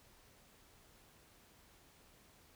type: silence
effects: pink hiss -65 dBFS RMS until 2.55 s